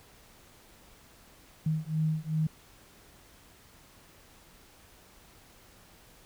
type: beating tone pair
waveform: sine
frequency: 155.56 / 158.16 Hz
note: D#3 / D#3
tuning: 0 / +29 cents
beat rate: 2.6 Hz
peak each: -30 dBFS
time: 1.66-2.47 s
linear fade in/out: 5 ms
effects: pink hiss -57 dBFS RMS until 6.25 s